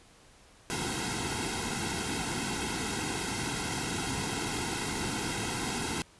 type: noise with comb filter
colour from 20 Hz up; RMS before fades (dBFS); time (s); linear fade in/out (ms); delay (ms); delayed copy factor
pink; -33; 0.7-6.02; 0; 1.7; -0.9
effects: pink hiss -58 dBFS RMS until 6.19 s + resampled to 24000 Hz